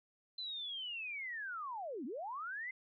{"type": "linear two-way sweep", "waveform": "sine", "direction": "down then up", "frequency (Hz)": [4078, 220, 2091], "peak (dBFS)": -40, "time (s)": [0.38, 2.71], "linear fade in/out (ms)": 5, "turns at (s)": 2.05, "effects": []}